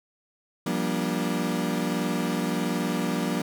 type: chord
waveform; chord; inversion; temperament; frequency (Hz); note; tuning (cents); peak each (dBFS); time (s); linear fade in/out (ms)
35% pulse; G minor seventh; third; equal with one note detuned; 174.61 / 196 / 238 / 293.7; F3 / G3 / Bb3 / D4; 0 / 0 / +36 / 0; -28 / -30 / -28 / -30; 0.66-3.42; 5
effects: none